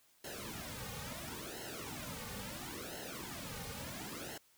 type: noise with flanger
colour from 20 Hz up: pink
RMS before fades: -45 dBFS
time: 0.24-4.38 s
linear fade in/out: 5 ms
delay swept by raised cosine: 0.84 to 3.04 ms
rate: 0.73 Hz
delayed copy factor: -0.9
effects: white hiss -69 dBFS RMS until 4.57 s